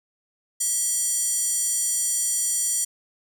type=tone with high-pass filter; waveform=square; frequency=649 Hz; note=E5; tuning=27 cents flat; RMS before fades=-24 dBFS; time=0.6-2.85 s; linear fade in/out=10 ms; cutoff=7800 Hz; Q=4.6; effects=none